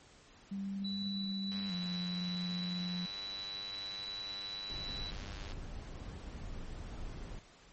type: tone with pitch glide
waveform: sine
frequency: 196.4 to 178.03 Hz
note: G3 to F3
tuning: +4 to +34 cents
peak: -36 dBFS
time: 0.51-3.06 s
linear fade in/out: 10 ms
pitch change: -170 cents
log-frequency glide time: 1.68-1.73 s
type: tone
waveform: sine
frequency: 3951 Hz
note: B7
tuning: in tune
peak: -40 dBFS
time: 0.84-5.11 s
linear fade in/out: 10 ms
type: click train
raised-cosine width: 0.2 ms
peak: -31 dBFS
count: 401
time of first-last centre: 1.52-5.52 s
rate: 100 Hz
type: noise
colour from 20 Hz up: brown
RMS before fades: -44 dBFS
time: 4.7-7.39 s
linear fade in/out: 0 ms
effects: pink hiss -60 dBFS RMS until 7.72 s + MP3 32 kbps